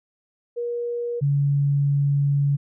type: tone pair in turn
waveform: sine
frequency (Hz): 476.9 / 141.78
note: A#4 / C#3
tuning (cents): +39 / +39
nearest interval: octave + major sixth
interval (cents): 2100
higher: first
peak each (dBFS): -24 / -17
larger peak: second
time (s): 0.56-1.21 / 1.21-2.57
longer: second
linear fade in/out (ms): 20
effects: none